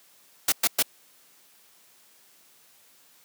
white noise bursts, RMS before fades -21 dBFS, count 3, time 0.48-0.826 s, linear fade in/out 5 ms, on 42 ms, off 110 ms, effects white hiss -58 dBFS RMS until 3.24 s + high-pass 150 Hz 12 dB/octave

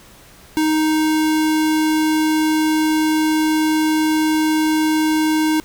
square tone, 311.7 Hz, D#4, 3 cents sharp, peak -15 dBFS, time 0.57-5.6 s, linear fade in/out 0 ms, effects pink hiss -45 dBFS RMS until 5.64 s

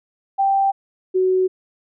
sine tone pair in turn, 784 / 372.6 Hz, G5 / F#4, 0 / +12 cents, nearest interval octave + minor second, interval 1288 cents, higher first, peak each -14 dBFS, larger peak neither, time 0.38-0.72 / 1.14-1.48 s, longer neither, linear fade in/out 20 ms, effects none

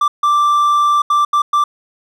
triangle tone bursts at uneven times, 1175 Hz, D6, 1 cent sharp, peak -8 dBFS, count 5, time 0.01-0.08 / 0.23-1.02 / 1.1-1.25 / 1.33-1.42 / 1.53-1.64 s, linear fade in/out 5 ms, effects none

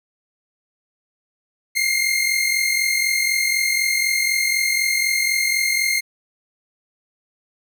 sawtooth tone pair together, 2100 / 2144 Hz, C7 / C7, +6 / +42 cents, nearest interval unison, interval 36 cents, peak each -17 / -17 dBFS, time 1.75-6.01 s, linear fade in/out 20 ms, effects none

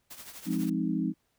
white noise with tremolo, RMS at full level -43 dBFS, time 0.1-0.7 s, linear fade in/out 10 ms, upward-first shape triangle, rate 12 Hz, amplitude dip 70%
sine chord, F minor seventh, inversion none, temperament equal, 174.61 / 207.7 / 261.6 / 311.1 Hz, F3 / Ab3 / C4 / Eb4, 0 / 0 / 0 / 0 cents, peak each -32 dBFS, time 0.45-1.14 s, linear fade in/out 50 ms
effects pink hiss -74 dBFS RMS until 1.38 s

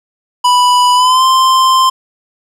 square tone with pitch glide, 987.8 to 1044.1 Hz, B5 to C6, 0 to -4 cents, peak -7 dBFS, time 0.44-1.9 s, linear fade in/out 10 ms, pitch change +96 cents, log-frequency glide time 0.94-1.24 s, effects low-pass 9000 Hz 12 dB/octave + 8-bit

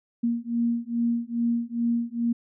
sine beating tone pair, 233.7 / 236.1 Hz, A#3 / A#3, +5 / +22 cents, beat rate 2.4 Hz, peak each -26 dBFS, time 0.23-2.33 s, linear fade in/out 10 ms, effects none

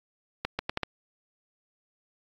accelerating click train, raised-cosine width 0.3 ms, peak -12 dBFS, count 5, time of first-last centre 0.45-0.833 s, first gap 140 ms, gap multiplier 0.75, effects AAC 64 kbps

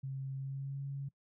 sine tone with pitch glide, 134.7 to 138.57 Hz, C#3 to C#3, -49 to 0 cents, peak -37 dBFS, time 0.03-1.09 s, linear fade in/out 10 ms, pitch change +49 cents, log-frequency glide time 0.35-0.82 s, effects noise-tail reverb RT60 0.1 s tail -22 dB re dry

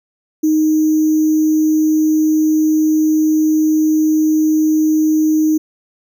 sine tone with sample-and-hold, 311.1 Hz, D#4, in tune, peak -10 dBFS, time 0.43-5.58 s, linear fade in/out 10 ms, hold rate 6300 Hz, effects none

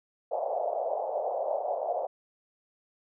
pink band-pass noise, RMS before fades -31 dBFS, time 0.31-2.07 s, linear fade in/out 10 ms, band 540 to 750 Hz, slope 48 dB/octave, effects none

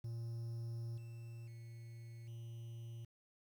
triangle tone with level steps, 116 Hz, A#2, 8 cents flat, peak -39 / -45 / -47 / -44 dBFS, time 0.04-3.05 s, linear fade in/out 5 ms, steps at 0.97 / 1.47 / 2.27 s, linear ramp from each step 10 ms, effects 11-bit

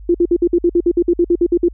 sine tone bursts, 346.3 Hz, F4, 15 cents flat, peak -9 dBFS, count 15, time 0.09-1.685 s, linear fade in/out 5 ms, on 55 ms, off 55 ms, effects added 50 Hz sine -32 dBFS peak until 1.73 s

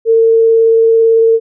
sine tone with vibrato, 452.9 Hz, A#4, 50 cents flat, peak -5 dBFS, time 0.05-1.4 s, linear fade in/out 50 ms, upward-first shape sine, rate 18 Hz, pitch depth 8 cents each way, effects none

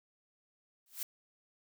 blue noise with exponential growth, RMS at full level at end -34 dBFS, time 0.86-1.03 s, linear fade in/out 2 ms, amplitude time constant 36 ms, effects none

